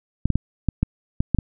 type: clicks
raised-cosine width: 5 ms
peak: -6 dBFS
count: 8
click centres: 0.256 / 0.303 / 0.356 / 0.687 / 0.83 / 1.205 / 1.347 / 1.387 s
effects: none